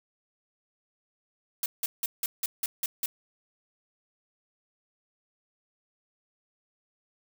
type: noise bursts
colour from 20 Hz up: blue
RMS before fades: -29 dBFS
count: 8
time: 1.63-3.06 s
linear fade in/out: 2 ms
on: 30 ms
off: 170 ms
effects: none